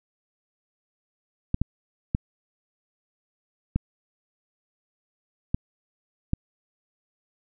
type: clicks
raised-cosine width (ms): 5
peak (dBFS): -10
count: 6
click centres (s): 1.544 / 1.616 / 2.149 / 3.76 / 5.545 / 6.334
effects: none